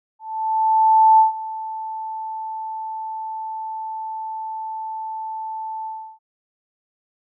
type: tone with ADSR envelope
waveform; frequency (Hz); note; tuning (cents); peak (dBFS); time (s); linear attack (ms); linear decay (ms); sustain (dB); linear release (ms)
sine; 880; A5; 0; -8; 0.19-6.19; 1000; 130; -18; 330
effects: none